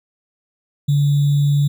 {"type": "tone with sample-and-hold", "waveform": "sine", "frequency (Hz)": 143.7, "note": "D3", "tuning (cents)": -37, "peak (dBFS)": -12, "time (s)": [0.88, 1.68], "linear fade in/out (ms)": 10, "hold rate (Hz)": 3675, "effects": []}